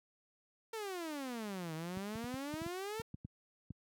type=exponential two-way sweep; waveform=sawtooth; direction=down then up; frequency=459.7 to 155.56 to 459.7 Hz; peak=-36 dBFS; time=0.73-3.02 s; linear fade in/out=5 ms; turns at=1.74 s
type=clicks; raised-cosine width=5 ms; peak=-30 dBFS; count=11; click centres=1.972 / 2.155 / 2.242 / 2.341 / 2.539 / 2.617 / 2.663 / 2.998 / 3.143 / 3.249 / 3.706 s
effects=high-pass 100 Hz 12 dB/octave